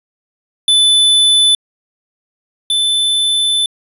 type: tone pair in turn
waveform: square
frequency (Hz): 3500 / 3519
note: A7 / A7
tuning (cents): -10 / 0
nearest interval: unison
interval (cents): 10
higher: second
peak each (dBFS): -8 / -12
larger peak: first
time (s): 0.68-1.55 / 2.7-3.66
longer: second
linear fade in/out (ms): 2
effects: resampled to 32000 Hz